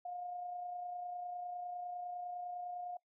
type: tone with amplitude modulation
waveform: sine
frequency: 713 Hz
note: F5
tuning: 36 cents sharp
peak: -39 dBFS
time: 0.05-2.97 s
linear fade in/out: 5 ms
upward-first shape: sine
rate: 29.9 Hz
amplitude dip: 35%
effects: noise-tail reverb RT60 0.1 s tail -22 dB re dry